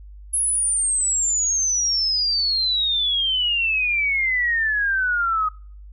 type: exponential sweep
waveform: sine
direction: down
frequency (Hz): 10740 to 1248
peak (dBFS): -18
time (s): 0.33-5.49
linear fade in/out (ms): 10
effects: noise-tail reverb RT60 0.5 s tail -24 dB re dry + added 50 Hz sine -38 dBFS peak until 5.92 s